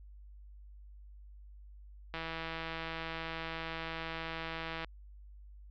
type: click train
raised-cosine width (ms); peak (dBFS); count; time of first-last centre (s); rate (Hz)
0.3; -23; 442; 2.14-4.846; 163
effects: added 50 Hz sine -50 dBFS peak until 5.7 s + low-pass 4000 Hz 12 dB/octave